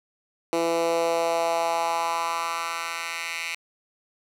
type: tone with high-pass filter sweep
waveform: 10% pulse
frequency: 167.2 Hz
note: E3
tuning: 25 cents sharp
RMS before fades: -26 dBFS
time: 0.53-3.55 s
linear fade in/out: 0 ms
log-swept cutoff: 380 to 2200 Hz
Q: 2.6
effects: low-pass 12000 Hz 12 dB/octave